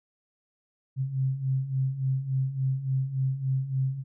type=beating tone pair; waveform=sine; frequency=130.5 / 134 Hz; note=C3 / C3; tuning=-4 / +42 cents; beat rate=3.5 Hz; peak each=-31 / -26 dBFS; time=0.96-4.04 s; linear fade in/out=50 ms; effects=none